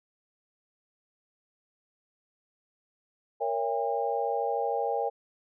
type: chord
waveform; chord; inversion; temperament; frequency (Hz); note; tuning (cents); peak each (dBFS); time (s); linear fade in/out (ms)
sine; A# diminished seventh; none; just; 466.2 / 559.4 / 671.3 / 805.5; A#4 / C#5 / E5 / G5; 0 / +16 / +31 / +47; -31 / -33 / -35 / -30; 3.4-5.1; 20
effects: none